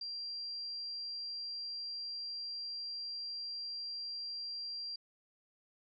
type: tone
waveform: sine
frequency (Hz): 4743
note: D8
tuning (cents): +16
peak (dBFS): -39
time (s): 0.01-4.96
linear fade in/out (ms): 5
effects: none